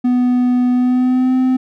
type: tone with pitch glide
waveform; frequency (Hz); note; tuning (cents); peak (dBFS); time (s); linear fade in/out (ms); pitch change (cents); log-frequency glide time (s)
triangle; 248 to 257.2; B3 to C4; +7 to -30; -9; 0.04-1.57; 10; +63; 0.71-1.34
effects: none